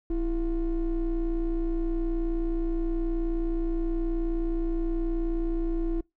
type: ring-modulated tone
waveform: triangle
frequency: 180.5 Hz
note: F#3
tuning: 43 cents flat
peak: -19 dBFS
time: 0.1-6.01 s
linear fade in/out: 5 ms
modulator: 151 Hz
effects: noise-tail reverb RT60 0.2 s tail -26 dB re dry + tanh soft clip ceiling -17 dBFS